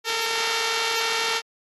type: tone pair together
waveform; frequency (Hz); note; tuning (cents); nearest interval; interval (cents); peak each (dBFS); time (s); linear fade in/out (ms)
5% pulse; 425.5 / 455.3; G#4 / A#4; +42 / -41; minor second; 117; -22 / -12; 0.04-1.42; 50
effects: AAC 32 kbps